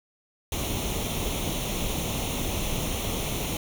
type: noise with comb filter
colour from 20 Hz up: pink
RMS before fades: -29 dBFS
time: 0.52-3.57 s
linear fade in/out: 2 ms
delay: 0.31 ms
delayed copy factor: +0.7
effects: none